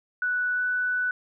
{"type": "tone with pitch glide", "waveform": "sine", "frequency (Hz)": [1480, 1489.4], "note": ["F#6", "F#6"], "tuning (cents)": [0, 11], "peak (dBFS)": -23, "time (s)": [0.22, 1.11], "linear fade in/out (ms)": 2, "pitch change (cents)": 11, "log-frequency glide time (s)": [0.55, 0.61], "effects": []}